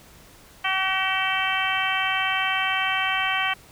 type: harmonic tone with a mistuned harmonic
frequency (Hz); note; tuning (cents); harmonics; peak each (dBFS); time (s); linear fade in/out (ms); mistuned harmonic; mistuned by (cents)
380.6; F#4; +49; 2 / 3 / 4 / 5 / 6 / 7 / 8; -29 / -29 / -29 / -29 / -29 / -29 / -29; 0.64-3.54; 10; 8; +35
effects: pink hiss -50 dBFS RMS until 3.71 s